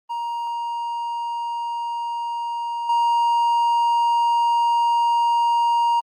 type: tone with level steps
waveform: triangle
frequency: 940 Hz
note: A#5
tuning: 14 cents sharp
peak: -22 / -14 dBFS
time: 0.09-6.01 s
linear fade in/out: 20 ms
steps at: 2.89 s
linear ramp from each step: 5 ms
effects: Opus 24 kbps